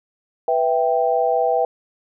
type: chord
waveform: sine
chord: E minor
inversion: second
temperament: equal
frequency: 493.9 / 659.3 / 784 Hz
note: B4 / E5 / G5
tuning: 0 / 0 / 0 cents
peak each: -20 dBFS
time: 0.48-1.65 s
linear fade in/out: 2 ms
effects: none